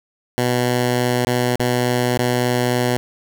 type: tone with dropouts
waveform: 10% pulse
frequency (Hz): 123.47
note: B2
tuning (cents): 0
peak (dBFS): -8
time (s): 0.38-2.97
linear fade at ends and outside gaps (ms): 0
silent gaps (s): 1.248-1.271 / 1.557-1.596 / 2.176-2.19
effects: none